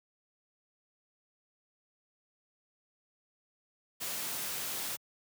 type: noise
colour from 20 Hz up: white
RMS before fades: -37 dBFS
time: 4-4.97 s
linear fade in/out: 20 ms
effects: high-pass 100 Hz 12 dB/octave